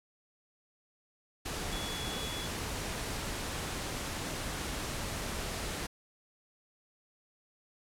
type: tone in noise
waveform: sine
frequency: 3390 Hz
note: G#7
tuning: 35 cents sharp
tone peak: -41 dBFS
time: 1.72-2.47 s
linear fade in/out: 10 ms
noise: pink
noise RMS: -37 dBFS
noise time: 1.45-5.87 s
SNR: -7 dB
effects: low-pass 11000 Hz 12 dB/octave